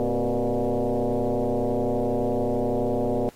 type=tone with frequency modulation; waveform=sine; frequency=106.1 Hz; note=G#2; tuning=38 cents sharp; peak=-21 dBFS; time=0-3.29 s; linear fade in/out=0 ms; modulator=122 Hz; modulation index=4.8; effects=pink hiss -54 dBFS RMS until 3.35 s + AAC 48 kbps